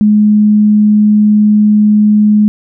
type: tone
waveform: sine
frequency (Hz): 210.5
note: G#3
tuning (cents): +24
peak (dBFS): -4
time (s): 0.01-2.48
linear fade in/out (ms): 0
effects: none